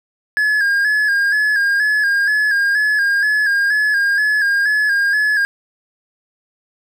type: tone with vibrato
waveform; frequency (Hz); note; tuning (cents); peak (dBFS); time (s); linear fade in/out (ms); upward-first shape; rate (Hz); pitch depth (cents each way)
triangle; 1661.2; G#6; 0; -11; 0.37-5.45; 0; square; 2.1; 47
effects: none